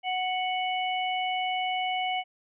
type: harmonic tone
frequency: 740 Hz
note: F#5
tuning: in tune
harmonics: 1 / 3 / 4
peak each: -28 / -33 / -34 dBFS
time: 0.03-2.24 s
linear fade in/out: 50 ms
effects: none